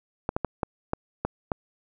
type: clicks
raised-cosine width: 1 ms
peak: -11 dBFS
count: 7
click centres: 0.291 / 0.365 / 0.447 / 0.632 / 0.934 / 1.25 / 1.518 s
effects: none

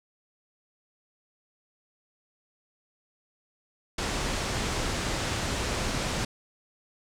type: low-pass noise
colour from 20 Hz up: pink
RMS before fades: -30 dBFS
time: 3.98-6.25 s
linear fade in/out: 5 ms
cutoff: 8200 Hz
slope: 24 dB/octave
effects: none

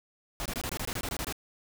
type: noise bursts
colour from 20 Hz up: pink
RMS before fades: -34 dBFS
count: 12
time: 0.4-1.325 s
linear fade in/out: 0 ms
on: 56 ms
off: 23 ms
effects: none

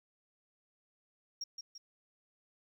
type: tone with echo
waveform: sine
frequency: 5588 Hz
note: F8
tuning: in tune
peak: -35 dBFS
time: 1.41-1.44 s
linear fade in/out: 5 ms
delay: 170 ms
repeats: 2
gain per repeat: -6 dB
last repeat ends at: 1.78 s
effects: tanh soft clip ceiling -34 dBFS + 12-bit

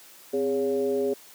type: tone with frequency modulation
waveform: sine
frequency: 409.5 Hz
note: G#4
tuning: 24 cents flat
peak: -22 dBFS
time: 0.33-1.14 s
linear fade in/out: 10 ms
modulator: 150 Hz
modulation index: 0.87
effects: white hiss -50 dBFS RMS until 1.34 s + high-pass 200 Hz 12 dB/octave

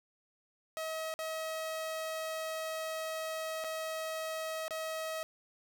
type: tone with dropouts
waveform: sawtooth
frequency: 638 Hz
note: D#5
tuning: 43 cents sharp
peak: -32 dBFS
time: 0.77-5.23 s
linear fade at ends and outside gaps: 0 ms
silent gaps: 1.14-1.19 / 3.64-3.644 / 4.681-4.708 s
effects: none

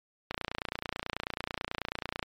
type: click train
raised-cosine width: 0.3 ms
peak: -16 dBFS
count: 57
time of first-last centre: 0.31-2.228 s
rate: 29.2 Hz
effects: MP3 96 kbps

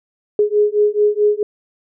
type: beating tone pair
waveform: sine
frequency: 415.3 / 419.9 Hz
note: G#4 / G#4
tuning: 0 / +19 cents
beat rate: 4.6 Hz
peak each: -15 dBFS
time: 0.39-1.43 s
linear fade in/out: 2 ms
effects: none

